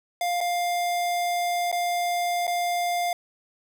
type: tone with dropouts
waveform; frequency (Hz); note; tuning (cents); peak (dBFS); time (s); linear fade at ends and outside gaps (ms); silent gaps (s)
square; 702; F5; +9; -24; 0.21-3.13; 2; 0.406-0.411 / 1.716-1.726 / 2.469-2.477
effects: none